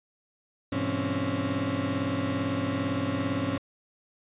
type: tone cluster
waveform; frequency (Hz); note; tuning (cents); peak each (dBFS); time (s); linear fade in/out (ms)
35% pulse; 101.1 / 123.5 / 167.2 / 264.3 / 282; G#2 / B2 / E3 / C4 / C#4; -46 / 0 / +25 / +18 / +30; -32 / -36 / -36 / -30 / -29; 0.72-3.58; 5
effects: resampled to 8000 Hz